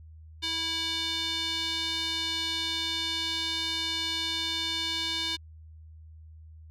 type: tone with band-pass filter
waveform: square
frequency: 327.3 Hz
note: E4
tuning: 12 cents flat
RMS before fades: -31 dBFS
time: 0.42-5.37 s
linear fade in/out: 20 ms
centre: 3700 Hz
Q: 3.4
effects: added 79 Hz sine -46 dBFS peak until 6.7 s